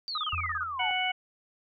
sine exponential sweep, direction down, 4699 to 779 Hz, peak -32 dBFS, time 0.08-0.91 s, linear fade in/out 0 ms
sine tone bursts, 1244 Hz, D#6, 1 cent flat, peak -29 dBFS, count 9, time 0.15-0.634 s, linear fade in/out 2 ms, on 28 ms, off 29 ms
sine tone with exponential decay, 84.9 Hz, F2, 48 cents flat, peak -31 dBFS, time 0.33-1.07 s, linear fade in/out 0 ms, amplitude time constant 160 ms
harmonic tone, 740 Hz, F#5, in tune, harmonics 1 / 2 / 3 / 4, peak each -31 / -37 / -30 / -32 dBFS, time 0.79-1.12 s, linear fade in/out 10 ms
effects none

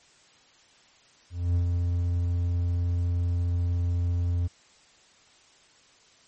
triangle tone with ADSR envelope, 87.2 Hz, F2, 2 cents flat, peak -18 dBFS, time 1.3-4.48 s, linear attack 250 ms, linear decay 100 ms, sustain -3 dB, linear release 17 ms, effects white hiss -58 dBFS RMS until 6.27 s + MP3 32 kbps

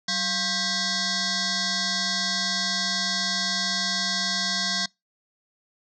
sine tone with frequency modulation, 189.1 Hz, F#3, 38 cents sharp, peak -23 dBFS, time 0.08-4.86 s, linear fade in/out 5 ms, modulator 886 Hz, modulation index 6.4, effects noise-tail reverb RT60 0.2 s tail -25 dB re dry

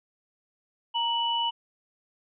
sine tone pair together, 932.3 / 2960 Hz, A#5 / F#7, 0 / 0 cents, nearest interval octave + minor sixth, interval 2000 cents, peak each -27 dBFS, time 0.94-1.51 s, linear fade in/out 20 ms, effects none

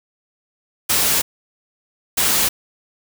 white noise bursts at uneven times, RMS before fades -17 dBFS, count 2, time 0.89-1.22 / 2.17-2.49 s, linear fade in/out 10 ms, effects none

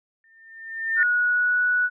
sine tone with exponential growth, 1805 Hz, A6, 44 cents sharp, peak -16 dBFS, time 0.24-1.03 s, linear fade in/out 1 ms, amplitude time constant 170 ms
sine tone with pitch glide, 1456 to 1473.8 Hz, F#6 to F#6, -28 to -7 cents, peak -18 dBFS, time 0.96-1.9 s, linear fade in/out 50 ms, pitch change +21 cents, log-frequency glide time 1.11-1.63 s
effects none

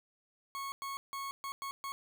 40% pulse tone bursts at uneven times, 1100 Hz, C#6, 14 cents flat, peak -37 dBFS, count 6, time 0.55-0.72 / 0.82-0.97 / 1.13-1.31 / 1.44-1.52 / 1.62-1.71 / 1.84-1.92 s, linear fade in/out 0 ms, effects none

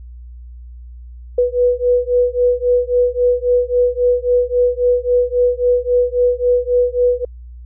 sine beating tone pair, 490 / 493.7 Hz, B4 / B4, -14 / -1 cents, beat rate 3.7 Hz, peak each -15 dBFS, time 1.38-7.25 s, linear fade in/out 5 ms, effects added 60 Hz sine -32 dBFS peak until 7.65 s

